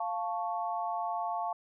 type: chord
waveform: sine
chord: F augmented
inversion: none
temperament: equal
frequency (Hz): 698.5 / 880 / 1108.7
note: F5 / A5 / C#6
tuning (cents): 0 / 0 / 0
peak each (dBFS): -34 / -35 / -38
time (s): 0-1.53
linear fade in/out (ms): 5
effects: none